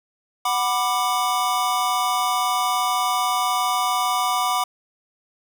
square chord, B minor, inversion second, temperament just, 740.8 / 987.8 / 1185.3 Hz, F#5 / B5 / D6, +2 / 0 / +16 cents, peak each -25 / -25 / -24 dBFS, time 0.45-4.64 s, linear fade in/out 5 ms, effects none

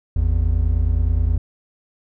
triangle tone pair together, 52.89 / 82.41 Hz, G#1 / E2, +32 / 0 cents, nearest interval minor sixth, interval 768 cents, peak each -16 dBFS, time 0.16-1.38 s, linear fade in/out 5 ms, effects none

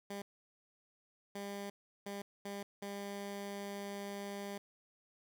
15% pulse tone bursts at uneven times, 200.7 Hz, G3, 41 cents sharp, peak -35 dBFS, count 5, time 0.1-0.22 / 1.35-1.7 / 2.06-2.22 / 2.45-2.63 / 2.82-4.58 s, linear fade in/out 5 ms, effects none

